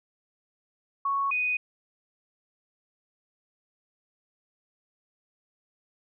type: tone pair in turn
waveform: sine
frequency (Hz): 1108.7 / 2489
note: C#6 / D#7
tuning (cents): 0 / 0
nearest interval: octave + major second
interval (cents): 1400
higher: second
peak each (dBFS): -24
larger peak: neither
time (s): 1.05-1.31 / 1.31-1.57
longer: neither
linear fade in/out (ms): 5
effects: none